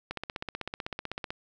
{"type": "click train", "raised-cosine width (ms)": 0.3, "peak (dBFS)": -18, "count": 20, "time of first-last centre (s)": [0.11, 1.305], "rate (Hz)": 15.9, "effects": []}